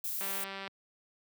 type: noise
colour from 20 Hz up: violet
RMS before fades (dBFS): -36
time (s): 0.04-0.44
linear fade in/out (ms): 2
type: click train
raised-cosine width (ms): 0.3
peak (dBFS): -25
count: 92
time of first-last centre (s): 0.21-0.677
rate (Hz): 195
effects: high-pass 150 Hz 12 dB/octave